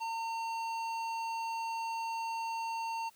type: tone with hard clipping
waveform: sine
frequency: 910 Hz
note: A#5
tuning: 42 cents flat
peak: -36 dBFS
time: 0-3.1 s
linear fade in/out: 20 ms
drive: 12 dB
effects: white hiss -64 dBFS RMS until 3.15 s